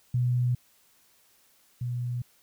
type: tone pair in turn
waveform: sine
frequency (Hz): 123.47 / 122.26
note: B2 / B2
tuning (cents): 0 / -17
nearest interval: unison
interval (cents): 17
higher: first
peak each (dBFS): -22 / -28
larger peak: first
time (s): 0.14-0.55 / 1.81-2.22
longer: neither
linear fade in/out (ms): 5
effects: white hiss -63 dBFS RMS until 2.42 s